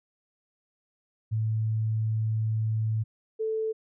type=tone pair in turn; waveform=sine; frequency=110 / 440 Hz; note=A2 / A4; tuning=0 / 0 cents; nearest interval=2 octaves; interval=2400 cents; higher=second; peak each=-24 / -26 dBFS; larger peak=first; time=1.31-3.04 / 3.39-3.73 s; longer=first; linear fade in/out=20 ms; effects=none